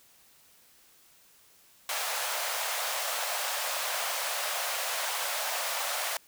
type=high-pass noise; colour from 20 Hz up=pink; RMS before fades=-32 dBFS; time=1.89-6.17 s; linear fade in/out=2 ms; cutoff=560 Hz; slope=48 dB/octave; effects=white hiss -60 dBFS RMS until 6.27 s